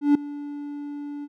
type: tone with ADSR envelope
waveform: triangle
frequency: 289.6 Hz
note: D4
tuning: 24 cents flat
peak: -10 dBFS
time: 0.01-1.28 s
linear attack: 140 ms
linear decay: 4 ms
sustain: -19 dB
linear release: 43 ms
effects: none